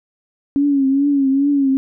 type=tone with vibrato; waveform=sine; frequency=277.2 Hz; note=C#4; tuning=in tune; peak=-12 dBFS; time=0.56-1.77 s; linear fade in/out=0 ms; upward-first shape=triangle; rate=2.4 Hz; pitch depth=77 cents each way; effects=none